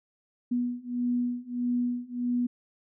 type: beating tone pair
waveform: sine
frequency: 243.3 / 244.9 Hz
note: B3 / B3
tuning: -26 / -14 cents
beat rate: 1.6 Hz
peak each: -30 / -29 dBFS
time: 0.51-2.47 s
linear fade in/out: 10 ms
effects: none